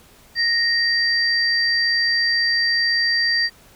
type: tone pair together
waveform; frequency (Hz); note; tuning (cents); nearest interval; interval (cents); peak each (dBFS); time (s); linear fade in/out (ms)
sine; 1864.7 / 4699; A#6 / D8; 0 / 0; octave + major third; 1600; -19; 0.35-3.5; 50
effects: pink hiss -50 dBFS RMS until 3.75 s